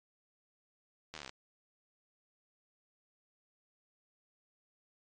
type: slowing click train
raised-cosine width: 0.2 ms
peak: -26 dBFS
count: 12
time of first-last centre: 1.14-1.294 s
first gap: 12 ms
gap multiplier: 1.03
effects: MP3 48 kbps